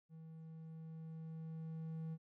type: tone with level ramp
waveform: triangle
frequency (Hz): 160.9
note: E3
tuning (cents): -42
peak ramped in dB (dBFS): -50 to -39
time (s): 0.09-2.18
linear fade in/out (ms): 50
effects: none